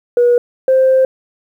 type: tone pair in turn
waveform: sine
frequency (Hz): 483.3 / 523.9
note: B4 / C5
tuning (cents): -38 / +2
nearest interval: minor second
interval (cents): 140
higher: second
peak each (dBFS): -6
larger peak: neither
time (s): 0.17-0.38 / 0.68-1.05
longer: second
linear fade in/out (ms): 2
effects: tanh soft clip ceiling -4 dBFS + 8-bit